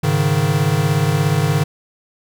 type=chord; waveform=square; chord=Ab suspended fourth; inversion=none; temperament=equal; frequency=103.83 / 138.59 / 155.56 Hz; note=Ab2 / Db3 / Eb3; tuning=0 / 0 / 0 cents; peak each=-22 / -19 / -18 dBFS; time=0.03-1.64 s; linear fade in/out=10 ms; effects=none